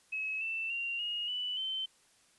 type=tone with pitch steps; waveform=sine; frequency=2571 / 2666 / 2765 / 2868 / 2974 / 3084 Hz; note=E7 / E7 / F7 / F7 / F#7 / G7; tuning=-44 / +19 / -18 / +45 / +8 / -29 cents; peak=-33 dBFS; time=0.12-1.86 s; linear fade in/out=10 ms; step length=290 ms; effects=white hiss -66 dBFS RMS until 2.38 s + resampled to 24000 Hz